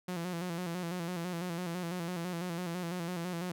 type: tone with vibrato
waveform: sawtooth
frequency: 174.61 Hz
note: F3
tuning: in tune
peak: -31 dBFS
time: 0.08-3.52 s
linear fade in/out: 5 ms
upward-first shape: square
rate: 6 Hz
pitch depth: 65 cents each way
effects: none